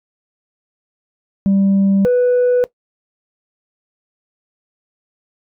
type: tone pair in turn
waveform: sine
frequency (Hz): 196 / 493.9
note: G3 / B4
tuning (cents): 0 / 0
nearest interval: octave + major third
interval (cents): 1600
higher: second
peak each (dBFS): -8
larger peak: neither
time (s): 1.46-2.05 / 2.05-2.64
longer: neither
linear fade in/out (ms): 0
effects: noise-tail reverb RT60 0.1 s tail -19 dB re dry + tanh soft clip ceiling -9 dBFS